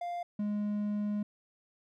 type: tone pair in turn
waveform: triangle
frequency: 698.5 / 207.7 Hz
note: F5 / G#3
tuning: 0 / 0 cents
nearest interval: octave + major sixth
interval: 2100 cents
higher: first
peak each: -32 / -28 dBFS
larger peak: second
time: 0.01-0.23 / 0.39-1.23 s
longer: second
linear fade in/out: 5 ms
effects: none